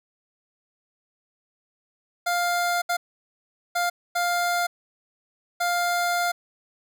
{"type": "tone bursts at uneven times", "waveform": "25% pulse", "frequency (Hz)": 701, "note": "F5", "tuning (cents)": 6, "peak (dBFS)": -18, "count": 5, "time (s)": [[2.26, 2.82], [2.89, 2.97], [3.75, 3.9], [4.15, 4.67], [5.6, 6.32]], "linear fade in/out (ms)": 10, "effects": []}